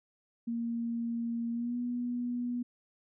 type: tone with pitch glide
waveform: sine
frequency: 233.1 to 243.3 Hz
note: A#3 to B3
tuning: 0 to -26 cents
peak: -31 dBFS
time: 0.47-2.63 s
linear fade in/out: 10 ms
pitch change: +74 cents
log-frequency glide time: 1.52-1.77 s
effects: none